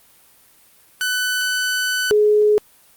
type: tone pair in turn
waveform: sawtooth / sine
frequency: 1500 / 420.9 Hz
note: F#6 / G#4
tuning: +23 / +23 cents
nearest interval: octave + minor seventh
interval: 2200 cents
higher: first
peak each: -15 / -11 dBFS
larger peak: second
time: 1.01-2.11 / 2.11-2.58 s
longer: first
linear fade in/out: 0 ms
effects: white hiss -52 dBFS RMS until 2.96 s + Opus 32 kbps